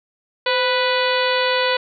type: harmonic tone with a mistuned harmonic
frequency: 493.9 Hz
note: B4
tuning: in tune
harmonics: 1 / 2 / 3 / 4 / 5 / 6 / 7 / 8 / 9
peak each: -20 / -23 / -25 / -26 / -27 / -28 / -28 / -29 / -30 dBFS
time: 0.46-1.77 s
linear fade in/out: 5 ms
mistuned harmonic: 1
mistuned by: +62 cents
effects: none